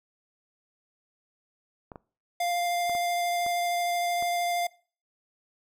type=clicks; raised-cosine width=1 ms; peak=-27 dBFS; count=6; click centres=1.918 / 1.958 / 2.896 / 2.951 / 3.464 / 4.225 s
type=tone with vibrato; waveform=square; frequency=699 Hz; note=F5; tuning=1 cent sharp; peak=-26 dBFS; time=2.4-4.67 s; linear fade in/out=5 ms; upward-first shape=sine; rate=13 Hz; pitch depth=8 cents each way
effects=noise-tail reverb RT60 0.4 s tail -22 dB re dry